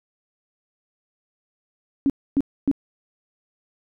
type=tone bursts; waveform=sine; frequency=277.2 Hz; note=C#4; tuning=in tune; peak=-15 dBFS; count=3; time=2.06-2.714 s; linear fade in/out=0 ms; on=38 ms; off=270 ms; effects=none